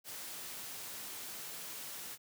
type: noise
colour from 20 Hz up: white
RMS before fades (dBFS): -45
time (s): 0.04-2.18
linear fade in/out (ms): 50
effects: high-pass 100 Hz 12 dB/octave